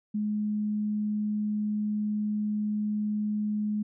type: tone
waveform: sine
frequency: 210.5 Hz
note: G#3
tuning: 24 cents sharp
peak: -26 dBFS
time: 0.14-3.83 s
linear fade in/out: 10 ms
effects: none